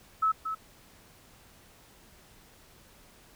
sine tone with echo, 1299 Hz, E6, 26 cents flat, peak -22 dBFS, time 0.22-0.32 s, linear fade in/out 10 ms, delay 230 ms, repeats 1, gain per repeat -8 dB, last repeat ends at 0.55 s, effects pink hiss -57 dBFS RMS until 3.35 s

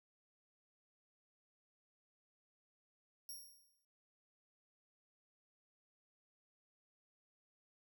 5% pulse tone with exponential decay, 5588 Hz, F8, in tune, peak -39 dBFS, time 3.29-3.85 s, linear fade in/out 2 ms, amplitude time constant 120 ms, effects none

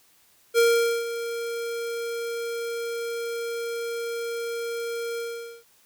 square tone with ADSR envelope, 466.2 Hz, A#4, in tune, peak -16 dBFS, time 0.54-5.64 s, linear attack 42 ms, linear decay 460 ms, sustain -13 dB, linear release 460 ms, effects white hiss -60 dBFS RMS until 5.85 s

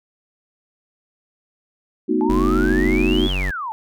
sine chord, B dominant seventh, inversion third, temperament equal, 220 / 246.9 / 311.1 / 370 Hz, A3 / B3 / D#4 / F#4, 0 / 0 / 0 / 0 cents, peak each -24 / -22 / -20 / -21 dBFS, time 2.08-3.28 s, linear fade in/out 20 ms
sine exponential two-way sweep, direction up then down, 845 to 3444 to 845 Hz, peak -24 dBFS, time 2.21-3.72 s, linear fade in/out 0 ms, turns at 3.28 s
square tone, 46.91 Hz, F#1, 25 cents sharp, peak -21 dBFS, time 2.29-3.51 s, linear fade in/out 10 ms
effects none

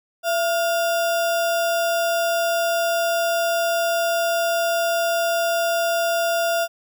sine tone with sample-and-hold, 675 Hz, E5, 41 cents sharp, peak -18 dBFS, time 0.23-6.68 s, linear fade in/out 50 ms, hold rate 2100 Hz, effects none

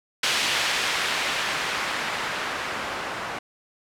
blue noise with low-pass filter sweep, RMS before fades -27 dBFS, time 0.23-3.39 s, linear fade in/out 5 ms, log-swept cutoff 3100 to 1100 Hz, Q 0.8, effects none

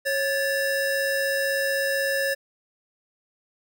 square tone pair together, 549 / 1743 Hz, C#5 / A6, -17 / -17 cents, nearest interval octave + minor sixth, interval 2000 cents, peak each -26 dBFS, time 0.05-2.35 s, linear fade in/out 20 ms, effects none

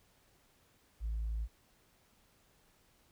sine tone, 55 Hz, A1, in tune, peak -32 dBFS, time 1-1.48 s, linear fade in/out 50 ms, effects tanh soft clip ceiling -31 dBFS + pink hiss -69 dBFS RMS until 3.11 s

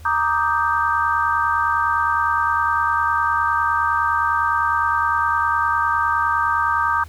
sine chord, Eb major seventh, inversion second, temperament equal, 932.3 / 1174.7 / 1244.5 / 1568 Hz, Bb5 / D6 / Eb6 / G6, 0 / 0 / 0 / 0 cents, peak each -22 dBFS, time 0.05-7.04 s, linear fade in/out 5 ms, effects added 80 Hz sine -37 dBFS peak until 7.08 s + pink hiss -49 dBFS RMS until 7.08 s

